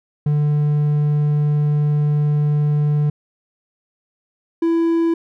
triangle tone pair in turn, 148.1 / 332.5 Hz, D3 / E4, +15 / +15 cents, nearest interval octave + major second, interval 1400 cents, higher second, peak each -12 dBFS, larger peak neither, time 0.26-3.1 / 4.62-5.14 s, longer first, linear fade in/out 5 ms, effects none

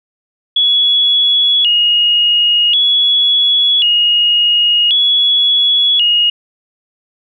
sine tone with vibrato, 3114 Hz, G7, 12 cents flat, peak -8 dBFS, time 0.56-6.3 s, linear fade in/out 5 ms, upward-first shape square, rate 0.46 Hz, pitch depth 140 cents each way, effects none

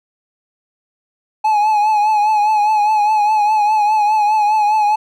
triangle tone with vibrato, 848 Hz, G#5, 36 cents sharp, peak -9 dBFS, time 1.44-4.96 s, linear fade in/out 10 ms, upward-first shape triangle, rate 4.9 Hz, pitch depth 60 cents each way, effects none

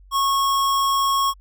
square tone, 1097 Hz, C#6, 18 cents flat, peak -18 dBFS, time 0.11-1.34 s, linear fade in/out 50 ms, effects added 47 Hz sine -45 dBFS peak until 1.4 s

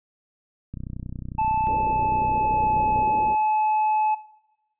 click train, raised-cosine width 5 ms, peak -21 dBFS, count 72, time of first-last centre 0.74-3.023 s, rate 31.1 Hz
triangle tone with pitch glide, 874 to 859.5 Hz, A5 to A5, -12 to -41 cents, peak -18 dBFS, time 1.38-4.15 s, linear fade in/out 10 ms, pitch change -29 cents, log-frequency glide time 1.7-2.83 s
white low-pass noise, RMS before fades -34 dBFS, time 1.67-3.35 s, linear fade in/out 0 ms, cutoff 610 Hz, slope 96 dB/octave
effects noise-tail reverb RT60 1.0 s tail -19 dB re dry + resampled to 8000 Hz

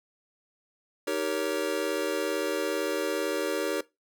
square chord, Eb dominant seventh, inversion none, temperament just, 311.1 / 388.9 / 466.7 / 560 Hz, Eb4 / G4 / Bb4 / Db5, 0 / -14 / +2 / +18 cents, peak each -35 / -33 / -33 / -33 dBFS, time 1.07-3.81 s, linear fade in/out 5 ms, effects noise-tail reverb RT60 0.2 s tail -19 dB re dry

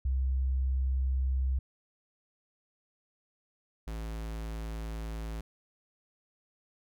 sine / square tone pair in turn, 65.41 / 55 Hz, C2 / A1, 0 / 0 cents, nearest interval minor third, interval 300 cents, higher first, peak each -26 / -36 dBFS, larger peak first, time 0.05-1.59 / 3.87-5.41 s, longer neither, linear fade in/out 5 ms, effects none

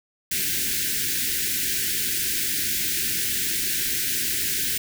white band-stop noise, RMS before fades -25 dBFS, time 0.31-4.78 s, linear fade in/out 5 ms, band 420 to 1500 Hz, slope 96 dB/octave, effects none

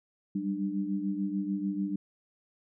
sine tone cluster, 192.6 / 199.4 / 298.6 Hz, G3 / G3 / D4, -30 / +30 / +29 cents, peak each -33 / -34 / -33 dBFS, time 0.35-1.96 s, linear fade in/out 5 ms, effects none

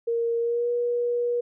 sine tone with pitch glide, 465.5 to 480.8 Hz, A#4 to B4, -2 to -46 cents, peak -22 dBFS, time 0.07-1.41 s, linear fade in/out 10 ms, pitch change +56 cents, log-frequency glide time 0.39-0.7 s, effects none

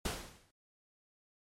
pink noise with exponential decay, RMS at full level -33 dBFS, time 0.05-0.51 s, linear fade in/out 5 ms, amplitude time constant 100 ms, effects low-pass 11000 Hz 12 dB/octave + MP3 64 kbps

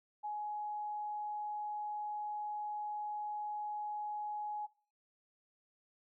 sine tone, 839 Hz, G#5, 17 cents sharp, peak -37 dBFS, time 0.23-4.67 s, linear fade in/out 20 ms, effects noise-tail reverb RT60 0.4 s tail -19 dB re dry

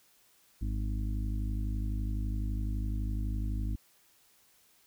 harmonic tone, 51.91 Hz, G#1, in tune, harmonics 1 / 2 / 4 / 5 / 6, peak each -31 / -37 / -43 / -45 / -47 dBFS, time 0.61-3.76 s, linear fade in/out 10 ms, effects white hiss -65 dBFS RMS until 4.86 s

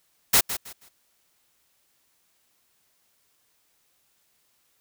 white noise with echo, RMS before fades -17 dBFS, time 0.33-0.41 s, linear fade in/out 10 ms, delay 160 ms, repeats 3, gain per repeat -12 dB, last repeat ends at 0.89 s, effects white hiss -68 dBFS RMS until 4.8 s

